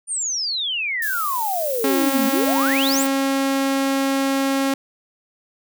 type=exponential two-way sweep; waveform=sine; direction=down then up; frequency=9397 to 212.5 to 9397 Hz; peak=-21 dBFS; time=0.07-3.06 s; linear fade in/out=50 ms; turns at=2.26 s
type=noise; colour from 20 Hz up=violet; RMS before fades=-28 dBFS; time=1.02-3.07 s; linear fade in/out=2 ms
type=tone; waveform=sawtooth; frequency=271.9 Hz; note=C#4; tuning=33 cents flat; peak=-14 dBFS; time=1.84-4.74 s; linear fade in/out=2 ms
effects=none